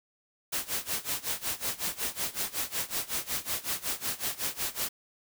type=noise with tremolo; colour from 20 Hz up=white; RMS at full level=-30 dBFS; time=0.52-4.89 s; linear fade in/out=10 ms; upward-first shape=sine; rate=5.4 Hz; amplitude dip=90%; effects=none